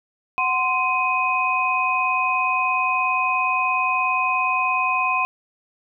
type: tone cluster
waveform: sine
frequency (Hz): 742 / 1041 / 2509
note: F#5 / C6 / D#7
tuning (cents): +5 / -9 / +14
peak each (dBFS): -26 / -21 / -22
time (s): 0.38-5.25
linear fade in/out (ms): 0
effects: none